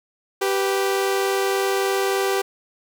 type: tone pair together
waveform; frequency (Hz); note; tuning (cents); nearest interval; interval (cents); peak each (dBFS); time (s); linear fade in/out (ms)
sawtooth; 390.5 / 493.9; G4 / B4; -7 / 0; major third; 407; -16 / -23; 0.41-2.42; 10
effects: none